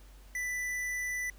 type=tone with tanh clipping; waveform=triangle; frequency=1985 Hz; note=B6; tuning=8 cents sharp; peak=-34 dBFS; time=0.35-1.3 s; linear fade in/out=2 ms; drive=18 dB; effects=added 48 Hz sine -51 dBFS peak until 1.38 s + pink hiss -61 dBFS RMS until 1.38 s